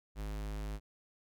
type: tone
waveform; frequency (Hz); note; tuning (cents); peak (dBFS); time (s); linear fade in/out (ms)
square; 51.91; G#1; 0; -38; 0.15-0.8; 50
effects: none